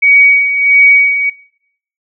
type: tone with tremolo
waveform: sine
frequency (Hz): 2256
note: C#7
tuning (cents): +30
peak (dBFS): -3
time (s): 0.02-1.3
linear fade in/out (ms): 10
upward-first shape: sine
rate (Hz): 1.5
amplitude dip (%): 65
effects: noise-tail reverb RT60 0.7 s tail -21 dB re dry